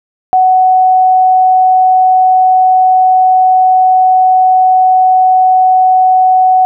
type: tone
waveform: sine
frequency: 745 Hz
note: F#5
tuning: 12 cents sharp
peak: -4 dBFS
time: 0.33-6.65 s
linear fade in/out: 0 ms
effects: none